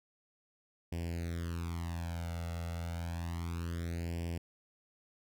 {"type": "tone with flanger", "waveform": "sawtooth", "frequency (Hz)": 84.7, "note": "E2", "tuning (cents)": 48, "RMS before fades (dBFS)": -38, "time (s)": [0.92, 4.38], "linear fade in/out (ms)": 5, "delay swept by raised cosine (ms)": [0.38, 1.48], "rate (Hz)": 0.3, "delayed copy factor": 1, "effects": []}